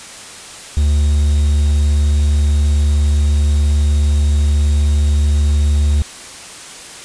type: tone with quantisation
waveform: triangle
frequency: 73.42 Hz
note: D2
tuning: in tune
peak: -8 dBFS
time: 0.77-6.02 s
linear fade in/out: 0 ms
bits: 6
effects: white hiss -33 dBFS RMS until 7.04 s + resampled to 22050 Hz